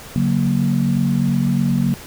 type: chord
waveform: sine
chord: F# major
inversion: second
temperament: equal with one note detuned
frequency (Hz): 141.75 / 185 / 233.1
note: C#3 / F#3 / A#3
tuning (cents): +39 / 0 / 0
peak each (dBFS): -19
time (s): 0.16-1.94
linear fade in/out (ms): 0
effects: pink hiss -37 dBFS RMS until 2.06 s